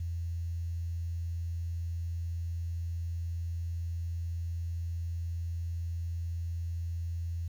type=tone with quantisation; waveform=sine; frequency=84.5 Hz; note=E2; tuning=43 cents sharp; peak=-32 dBFS; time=0-7.48 s; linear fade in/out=5 ms; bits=10; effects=none